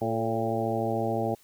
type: harmonic tone with a mistuned harmonic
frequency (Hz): 113.6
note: A#2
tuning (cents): -44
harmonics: 1 / 2 / 3 / 4 / 5 / 6 / 7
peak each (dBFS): -33 / -33 / -33 / -33 / -33 / -33 / -33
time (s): 0.01-1.35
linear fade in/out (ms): 10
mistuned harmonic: 4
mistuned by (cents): -47
effects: white hiss -59 dBFS RMS until 1.43 s